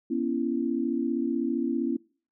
sine tone cluster, 241.6 / 277.1 / 334.1 Hz, B3 / C#4 / E4, -38 / -1 / +23 cents, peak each -29 dBFS, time 0.1-1.97 s, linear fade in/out 10 ms, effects noise-tail reverb RT60 0.4 s tail -23 dB re dry

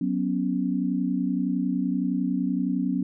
sine chord, F# suspended fourth, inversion none, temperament just, 185 / 246.7 / 277.5 Hz, F#3 / B3 / C#4, 0 / -2 / +2 cents, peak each -27 dBFS, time 0.01-3.03 s, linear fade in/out 5 ms, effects none

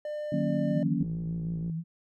triangle tone, 599 Hz, D5, 34 cents sharp, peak -30 dBFS, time 0.05-0.83 s, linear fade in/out 2 ms
sine chord, D# minor seventh, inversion none, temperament equal with one note detuned, 151.83 / 185 / 233.1 / 277.2 Hz, D#3 / F#3 / A#3 / C#4, -42 / 0 / 0 / 0 cents, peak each -31 dBFS, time 0.32-1.04 s, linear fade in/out 5 ms
sine tone with vibrato, 164.81 Hz, E3, in tune, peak -30 dBFS, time 0.69-1.84 s, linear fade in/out 50 ms, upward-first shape triangle, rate 6.4 Hz, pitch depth 53 cents each way
click train, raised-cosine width 3 ms, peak -31 dBFS, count 40, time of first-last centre 1.01-1.698 s, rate 56.7 Hz
effects none

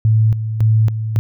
sine tone with tremolo, 110 Hz, A2, in tune, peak -9 dBFS, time 0.05-1.19 s, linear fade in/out 0 ms, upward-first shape square, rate 1.8 Hz, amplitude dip 65%, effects none

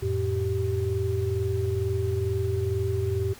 sine tone cluster, 88.7 / 110.9 / 388.1 Hz, F2 / A2 / G4, +27 / +14 / -17 cents, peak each -28 dBFS, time 0.02-3.34 s, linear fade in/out 10 ms, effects pink hiss -47 dBFS RMS until 3.39 s

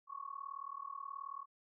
sine tone with amplitude modulation, 1108.7 Hz, C#6, in tune, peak -39 dBFS, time 0.07-1.46 s, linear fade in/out 50 ms, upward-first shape sine, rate 38.6 Hz, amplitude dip 95%, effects none

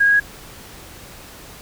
sine tone with pitch steps, 1634 / 1645.4 / 1656.8 Hz, G#6 / G#6 / G#6, -29 / -17 / -5 cents, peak -11 dBFS, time 0-0.201 s, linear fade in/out 10 ms, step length 67 ms, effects pink hiss -40 dBFS RMS until 1.61 s

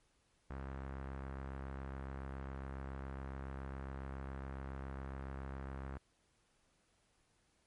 sawtooth tone with low-pass filter, 67.2 Hz, C2, 47 cents sharp, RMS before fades -45 dBFS, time 0.5-5.98 s, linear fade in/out 5 ms, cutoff 1500 Hz, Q 1.7, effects pink hiss -75 dBFS RMS until 7.66 s + MP3 48 kbps

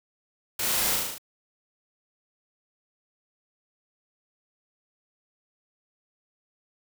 white noise with echo, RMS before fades -29 dBFS, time 0.59-0.96 s, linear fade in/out 5 ms, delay 37 ms, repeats 6, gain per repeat -2 dB, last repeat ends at 1.182 s, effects none

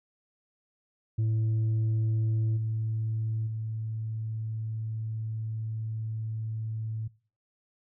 sine tone with level steps, 110.6 Hz, A2, 9 cents sharp, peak -21 / -26 / -30 dBFS, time 1.18-7.08 s, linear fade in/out 10 ms, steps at 2.56 / 3.46 s, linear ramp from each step 20 ms, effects noise-tail reverb RT60 0.4 s tail -22 dB re dry + tanh soft clip ceiling -23 dBFS

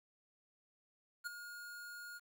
square tone with ADSR envelope, 1430 Hz, F6, 41 cents sharp, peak -38 dBFS, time 1.24-2.2 s, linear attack 27 ms, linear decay 13 ms, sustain -10 dB, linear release 33 ms, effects 11-bit

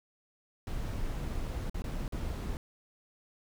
brown noise with dropouts, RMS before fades -35 dBFS, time 0.67-2.57 s, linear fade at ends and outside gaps 1 ms, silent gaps 1.697-1.744 / 1.821-1.841 / 2.08-2.123 s, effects none

